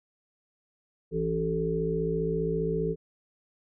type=harmonic tone with a mistuned harmonic; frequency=55 Hz; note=A1; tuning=in tune; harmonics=1 / 3 / 5 / 7 / 8; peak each=-38 / -30 / -39 / -33 / -29 dBFS; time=1.11-2.96 s; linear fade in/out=50 ms; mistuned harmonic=5; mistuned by=+16 cents; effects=none